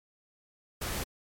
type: noise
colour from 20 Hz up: pink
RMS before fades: -34 dBFS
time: 0.81-1.04 s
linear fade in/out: 10 ms
effects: MP3 64 kbps